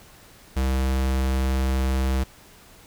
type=tone; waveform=square; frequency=65.7 Hz; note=C2; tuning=8 cents sharp; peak=-21 dBFS; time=0.56-2.24 s; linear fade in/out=10 ms; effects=pink hiss -50 dBFS RMS until 2.86 s